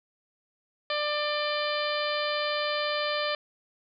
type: harmonic tone with a mistuned harmonic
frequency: 594 Hz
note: D5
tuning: 20 cents sharp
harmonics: 1 / 2 / 3 / 4 / 5 / 6 / 7 / 8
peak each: -30 / -33 / -35 / -36 / -37 / -38 / -38 / -39 dBFS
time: 0.9-3.35 s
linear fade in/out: 2 ms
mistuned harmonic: 5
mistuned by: +33 cents
effects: none